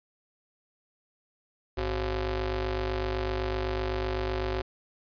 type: ring-modulated tone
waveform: sawtooth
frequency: 159.3 Hz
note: D#3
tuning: 41 cents sharp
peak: -21 dBFS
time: 1.77-4.62 s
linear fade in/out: 10 ms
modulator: 215 Hz
effects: resampled to 11025 Hz